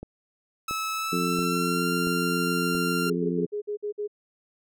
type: click train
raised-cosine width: 2 ms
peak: -24 dBFS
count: 5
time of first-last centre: 0.03-2.751 s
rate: 1.47 Hz
type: tone with pitch glide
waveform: sawtooth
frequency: 1300 to 1385.3 Hz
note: E6 to F6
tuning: -24 to -14 cents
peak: -24 dBFS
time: 0.68-3.1 s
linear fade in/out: 5 ms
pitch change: +110 cents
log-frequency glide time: 0.93-1.88 s
type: harmonic tone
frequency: 87.31 Hz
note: F2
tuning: in tune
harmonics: 2 / 3 / 4 / 5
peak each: -28 / -30 / -31 / -32 dBFS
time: 1.12-3.46 s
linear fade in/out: 10 ms
type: tone bursts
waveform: sine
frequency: 415.3 Hz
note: G#4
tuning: in tune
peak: -27 dBFS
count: 7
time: 3.06-4.078 s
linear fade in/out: 20 ms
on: 100 ms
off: 53 ms
effects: none